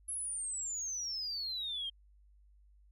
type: exponential sweep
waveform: sine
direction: down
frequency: 11000 to 3148 Hz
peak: -35 dBFS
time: 0.08-1.9 s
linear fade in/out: 10 ms
effects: tanh soft clip ceiling -31 dBFS + added 50 Hz sine -60 dBFS peak until 2.91 s